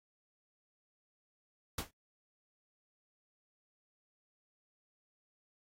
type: noise with exponential decay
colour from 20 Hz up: pink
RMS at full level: -32 dBFS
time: 1.78-1.91 s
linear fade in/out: 5 ms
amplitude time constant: 27 ms
effects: AAC 48 kbps